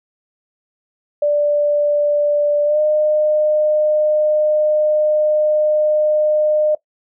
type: tone with pitch glide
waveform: sine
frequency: 587.3 to 608.4 Hz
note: D5 to D#5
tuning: 0 to -39 cents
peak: -12 dBFS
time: 1.22-6.75 s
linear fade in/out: 5 ms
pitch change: +61 cents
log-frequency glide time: 2.65-2.79 s
effects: noise-tail reverb RT60 0.1 s tail -18 dB re dry